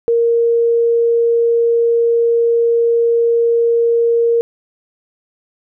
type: tone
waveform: sine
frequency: 466.2 Hz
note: A#4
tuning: in tune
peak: -10 dBFS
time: 0.08-4.41 s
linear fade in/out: 0 ms
effects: none